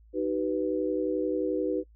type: chord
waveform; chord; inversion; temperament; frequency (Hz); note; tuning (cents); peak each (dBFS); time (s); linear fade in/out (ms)
sine; Eb augmented; none; equal with one note detuned; 311.1 / 382.4 / 493.9; Eb4 / G4 / B4; 0 / -43 / 0; -30; 0.13-1.84; 50
effects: noise-tail reverb RT60 0.1 s tail -25 dB re dry + added 55 Hz sine -53 dBFS peak until 1.95 s